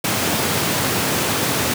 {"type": "high-pass noise", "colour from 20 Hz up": "pink", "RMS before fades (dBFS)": -20, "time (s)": [0.04, 1.74], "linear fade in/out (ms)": 5, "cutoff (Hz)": 100, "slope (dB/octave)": 24, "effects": []}